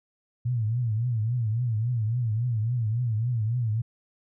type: tone with vibrato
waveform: sine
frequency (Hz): 115.4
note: A#2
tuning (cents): -17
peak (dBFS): -23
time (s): 0.45-3.82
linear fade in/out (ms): 10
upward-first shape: triangle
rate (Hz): 3.6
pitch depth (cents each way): 170
effects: none